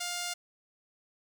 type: tone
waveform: 5% pulse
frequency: 705 Hz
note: F5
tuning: 16 cents sharp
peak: -22 dBFS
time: 0-0.34 s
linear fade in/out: 10 ms
effects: none